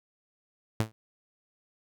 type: tone with exponential decay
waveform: sawtooth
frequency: 110 Hz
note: A2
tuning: in tune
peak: -18 dBFS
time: 0.8-0.92 s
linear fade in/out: 0 ms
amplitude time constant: 25 ms
effects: none